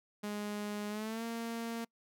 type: tone with pitch glide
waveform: sawtooth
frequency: 207.7 to 230.5 Hz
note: G#3 to A#3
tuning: 0 to -19 cents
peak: -33 dBFS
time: 0.23-1.85 s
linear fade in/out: 10 ms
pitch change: +181 cents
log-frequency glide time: 0.89-1.24 s
effects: noise-tail reverb RT60 0.1 s tail -26 dB re dry